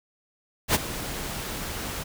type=noise with ADSR envelope; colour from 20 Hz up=pink; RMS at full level=-18 dBFS; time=0.68-2.04 s; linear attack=68 ms; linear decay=22 ms; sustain=-15 dB; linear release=18 ms; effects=none